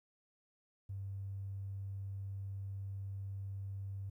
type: tone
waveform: triangle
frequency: 98 Hz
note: G2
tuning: in tune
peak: -36 dBFS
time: 0.89-4.1 s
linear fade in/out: 10 ms
effects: tanh soft clip ceiling -38 dBFS + 13-bit